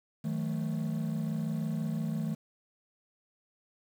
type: chord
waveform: triangle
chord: D# diminished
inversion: none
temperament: equal with one note detuned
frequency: 159.02 / 185 / 220 Hz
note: D#3 / F#3 / A3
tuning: +38 / 0 / 0 cents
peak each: -30 / -36 / -31 dBFS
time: 0.24-2.35 s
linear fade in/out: 10 ms
effects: tanh soft clip ceiling -24 dBFS + 9-bit